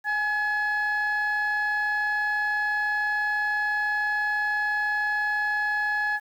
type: tone pair together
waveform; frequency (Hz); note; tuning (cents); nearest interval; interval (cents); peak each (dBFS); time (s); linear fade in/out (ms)
sine; 833 / 1699; G#5 / G#6; +5 / +39; octave; 1234; -27 / -22; 0.04-6.2; 50
effects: tanh soft clip ceiling -20 dBFS + 9-bit